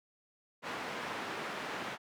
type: band-pass noise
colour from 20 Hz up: white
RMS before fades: -40 dBFS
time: 0.62-1.98 s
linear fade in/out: 50 ms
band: 170 to 1800 Hz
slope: 12 dB/octave
effects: none